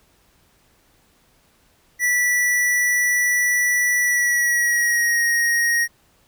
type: tone with pitch glide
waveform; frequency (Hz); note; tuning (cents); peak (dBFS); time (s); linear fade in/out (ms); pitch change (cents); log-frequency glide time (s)
square; 1959 to 1875.9; B6 to A#6; -15 to +10; -17; 1.99-5.88; 50; -75; 4-5.23
effects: pink hiss -59 dBFS RMS until 6.27 s